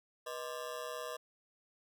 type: ring-modulated tone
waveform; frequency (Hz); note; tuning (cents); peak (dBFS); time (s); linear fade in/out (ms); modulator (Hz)
25% pulse; 557; C#5; +8; -33; 0.26-1.17; 10; 68.8
effects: none